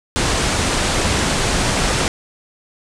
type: low-pass noise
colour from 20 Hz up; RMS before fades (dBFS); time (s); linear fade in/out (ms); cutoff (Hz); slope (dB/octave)
pink; -18; 0.16-2.08; 0; 9500; 48
effects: none